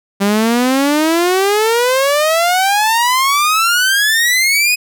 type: exponential sweep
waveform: sawtooth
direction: up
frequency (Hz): 196 to 2527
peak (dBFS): -7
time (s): 0.2-4.76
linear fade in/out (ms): 20
effects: none